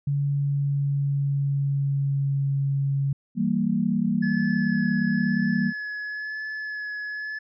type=tone with pitch glide; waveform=sine; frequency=141.8 to 138.64 Hz; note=C#3 to C#3; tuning=+40 to +1 cents; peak=-21 dBFS; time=0.07-3.13 s; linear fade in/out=5 ms; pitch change=-39 cents; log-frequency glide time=0.22-2.47 s
type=chord; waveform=sine; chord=E diminished; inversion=none; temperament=equal; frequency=164.81 / 196 / 233.1 Hz; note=E3 / G3 / Bb3; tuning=0 / 0 / 0 cents; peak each=-28 / -24 / -24 dBFS; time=3.35-5.73 s; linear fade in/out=50 ms
type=tone with vibrato; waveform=triangle; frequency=1711 Hz; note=A6; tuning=49 cents flat; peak=-28 dBFS; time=4.22-7.39 s; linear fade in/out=10 ms; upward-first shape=sine; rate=1 Hz; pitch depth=16 cents each way
effects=resampled to 16000 Hz